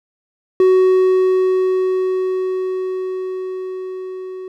triangle tone with level ramp, 372.9 Hz, F#4, 14 cents sharp, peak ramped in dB -6 to -25 dBFS, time 0.6-4.48 s, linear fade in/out 2 ms, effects none

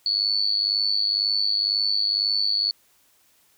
sine tone with amplitude modulation, 4448 Hz, C#8, 5 cents sharp, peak -16 dBFS, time 0.06-2.71 s, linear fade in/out 2 ms, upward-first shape sine, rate 102 Hz, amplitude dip 85%, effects white hiss -61 dBFS RMS until 3.57 s

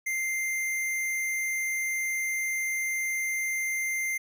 square tone, 2093 Hz, C7, in tune, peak -28 dBFS, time 0.06-4.18 s, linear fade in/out 10 ms, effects none

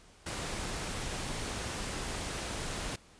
pink noise, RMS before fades -37 dBFS, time 0.26-2.96 s, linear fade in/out 5 ms, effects pink hiss -59 dBFS RMS until 3.19 s + resampled to 22050 Hz

